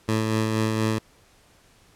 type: tone with tremolo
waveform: 15% pulse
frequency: 110 Hz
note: A2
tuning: in tune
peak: -14 dBFS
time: 0.08-0.99 s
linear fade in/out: 10 ms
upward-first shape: sine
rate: 4.2 Hz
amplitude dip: 30%
effects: pink hiss -57 dBFS RMS until 1.95 s + low-pass 11000 Hz 12 dB/octave